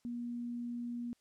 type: tone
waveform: sine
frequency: 239.3 Hz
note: A#3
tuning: 46 cents sharp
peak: -37 dBFS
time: 0.05-1.13 s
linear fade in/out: 0 ms
effects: white hiss -75 dBFS RMS until 1.2 s + low-pass 9000 Hz 12 dB/octave